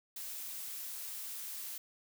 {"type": "noise", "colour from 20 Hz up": "blue", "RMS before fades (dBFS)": -43, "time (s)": [0.16, 1.78], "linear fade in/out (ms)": 5, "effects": []}